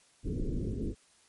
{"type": "low-pass noise", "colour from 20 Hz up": "pink", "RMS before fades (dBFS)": -33, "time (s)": [0.23, 0.95], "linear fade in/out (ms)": 50, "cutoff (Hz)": 440, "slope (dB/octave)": 48, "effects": ["white hiss -64 dBFS RMS until 1.28 s", "MP3 48 kbps"]}